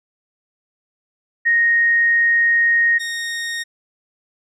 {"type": "tone pair in turn", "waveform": ["sine", "sawtooth"], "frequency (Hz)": [1864.7, 1856.7], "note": ["A#6", "A#6"], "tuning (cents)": [0, -7], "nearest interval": "unison", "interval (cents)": 7, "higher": "first", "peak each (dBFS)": [-12, -19], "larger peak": "first", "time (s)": [[1.45, 2.99], [2.99, 3.64]], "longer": "first", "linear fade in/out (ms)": 20, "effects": ["low-pass 9000 Hz 12 dB/octave"]}